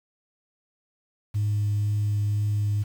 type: tone with vibrato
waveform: sine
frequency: 103.83 Hz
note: G#2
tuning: in tune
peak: -20 dBFS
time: 1.34-2.84 s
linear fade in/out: 20 ms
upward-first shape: triangle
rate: 2 Hz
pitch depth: 10 cents each way
effects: tanh soft clip ceiling -19 dBFS + 8-bit